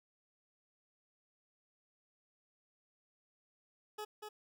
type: tone with echo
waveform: 20% pulse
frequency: 423.9 Hz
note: G#4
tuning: 35 cents sharp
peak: -36 dBFS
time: 3.98-4.05 s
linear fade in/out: 10 ms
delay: 240 ms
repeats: 1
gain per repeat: -4 dB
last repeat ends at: 4.29 s
effects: none